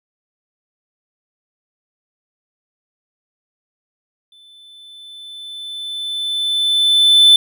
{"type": "tone with exponential growth", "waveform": "triangle", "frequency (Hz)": 3520, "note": "A7", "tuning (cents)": 0, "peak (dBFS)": -3, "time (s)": [4.32, 7.36], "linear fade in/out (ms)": 2, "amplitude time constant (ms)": 660, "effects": []}